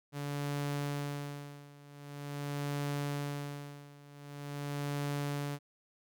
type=tone with tremolo; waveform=sawtooth; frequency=143.7 Hz; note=D3; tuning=37 cents flat; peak=-29 dBFS; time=0.12-5.59 s; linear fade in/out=50 ms; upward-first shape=sine; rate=0.45 Hz; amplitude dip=90%; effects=none